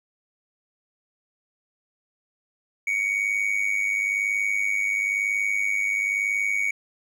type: tone with amplitude modulation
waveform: triangle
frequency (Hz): 2242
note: C#7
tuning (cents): +19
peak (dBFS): -17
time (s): 2.87-6.71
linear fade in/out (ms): 5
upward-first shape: sine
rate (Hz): 101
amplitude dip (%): 70
effects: none